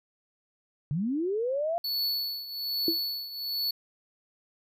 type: linear sweep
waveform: sine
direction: up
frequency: 133.1 to 697 Hz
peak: -26 dBFS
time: 0.91-1.78 s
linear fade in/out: 0 ms
type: tone with tremolo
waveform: square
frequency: 4432 Hz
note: C#8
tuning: 1 cent flat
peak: -26 dBFS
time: 1.84-3.71 s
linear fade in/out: 5 ms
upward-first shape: triangle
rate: 1.2 Hz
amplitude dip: 80%
type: tone with exponential decay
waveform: sine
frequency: 330.5 Hz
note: E4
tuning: 5 cents sharp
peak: -20 dBFS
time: 2.88-2.99 s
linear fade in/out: 2 ms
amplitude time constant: 22 ms
effects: none